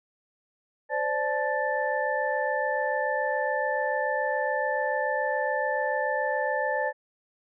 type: tone cluster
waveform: sine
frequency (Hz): 519 / 586 / 868 / 1766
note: C5 / D5 / A5 / A6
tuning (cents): -14 / -4 / -24 / +6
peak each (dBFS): -30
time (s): 0.89-6.93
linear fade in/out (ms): 50
effects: none